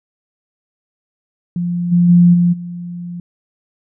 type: tone with level steps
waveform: sine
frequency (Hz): 174.61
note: F3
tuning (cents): 0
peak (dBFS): -16 / -8 / -5 / -9 / -24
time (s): 1.56-3.2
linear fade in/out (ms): 2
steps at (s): 1.91 / 2.08 / 2.33 / 2.52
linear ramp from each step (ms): 20
effects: none

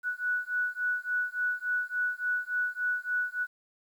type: beating tone pair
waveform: sine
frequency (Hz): 1474 / 1477.5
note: F#6 / F#6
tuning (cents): -7 / -3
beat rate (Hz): 3.5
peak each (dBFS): -31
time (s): 0.03-3.47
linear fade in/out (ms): 50
effects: 10-bit

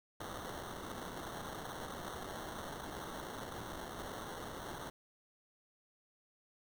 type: noise with sample-and-hold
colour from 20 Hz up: white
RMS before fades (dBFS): -45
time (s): 0.2-4.9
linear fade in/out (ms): 5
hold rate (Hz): 2450
effects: none

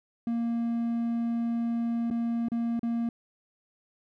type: tone with dropouts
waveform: triangle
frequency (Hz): 233.1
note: A#3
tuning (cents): 0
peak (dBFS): -24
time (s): 0.27-3.09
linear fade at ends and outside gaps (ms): 2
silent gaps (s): 2.102-2.11 / 2.485-2.518 / 2.794-2.831
effects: none

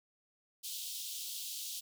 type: high-pass noise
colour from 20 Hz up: pink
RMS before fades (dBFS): -42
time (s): 0.63-1.81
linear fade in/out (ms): 20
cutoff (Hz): 3100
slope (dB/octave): 48
effects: none

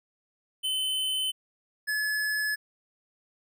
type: tone pair in turn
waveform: square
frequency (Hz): 3048 / 1710.6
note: G7 / A6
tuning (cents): -49 / -49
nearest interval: minor seventh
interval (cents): 1000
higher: first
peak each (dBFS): -27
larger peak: neither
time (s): 0.63-1.32 / 1.87-2.56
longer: neither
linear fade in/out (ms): 20
effects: none

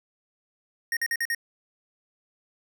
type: tone bursts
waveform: square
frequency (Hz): 1857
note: A#6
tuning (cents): -7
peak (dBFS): -25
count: 5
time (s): 0.92-1.348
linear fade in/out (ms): 2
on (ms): 48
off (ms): 47
effects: none

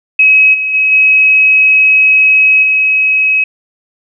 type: tone with level steps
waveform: sine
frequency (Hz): 2553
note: D#7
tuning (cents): +44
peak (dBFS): -3 / -12 / -7 / -4 / -7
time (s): 0.19-3.44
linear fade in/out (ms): 5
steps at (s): 0.53 / 0.73 / 0.91 / 2.62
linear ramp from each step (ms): 20
effects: none

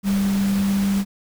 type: tone in noise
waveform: sine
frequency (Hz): 197.5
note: G3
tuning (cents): +13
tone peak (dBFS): -17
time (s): 0.03-1.05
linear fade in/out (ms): 50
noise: pink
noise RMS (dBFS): -32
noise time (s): 0.03-1.05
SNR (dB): +12
effects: none

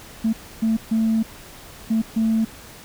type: tone bursts at uneven times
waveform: sine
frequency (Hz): 222.8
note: A3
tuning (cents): +22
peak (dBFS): -15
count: 5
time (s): 0.24-0.33 / 0.62-0.77 / 0.91-1.23 / 1.9-2.02 / 2.16-2.45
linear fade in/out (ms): 10
effects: tanh soft clip ceiling -13 dBFS + pink hiss -42 dBFS RMS until 2.84 s

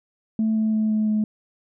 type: tone with pitch steps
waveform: sine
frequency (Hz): 220 / 218.5 / 217 / 215.5 / 214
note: A3 / A3 / A3 / A3 / A3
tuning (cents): 0 / -12 / -24 / -36 / -48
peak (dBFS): -17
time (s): 0.39-1.24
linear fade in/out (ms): 2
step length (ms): 170
effects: tanh soft clip ceiling -15 dBFS

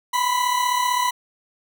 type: tone pair together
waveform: 40% pulse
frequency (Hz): 984 / 1019.6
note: B5 / C6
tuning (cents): -7 / -45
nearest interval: minor second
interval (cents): 62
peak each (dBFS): -19 / -24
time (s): 0.13-1.11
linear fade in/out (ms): 10
effects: none

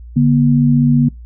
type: tone pair together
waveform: sine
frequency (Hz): 144.9 / 240.4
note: D3 / B3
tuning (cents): -23 / -46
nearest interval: major sixth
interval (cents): 877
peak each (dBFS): -11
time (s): 0.16-1.09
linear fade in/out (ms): 10
effects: noise-tail reverb RT60 0.2 s tail -25 dB re dry + added 59 Hz sine -31 dBFS peak until 1.25 s

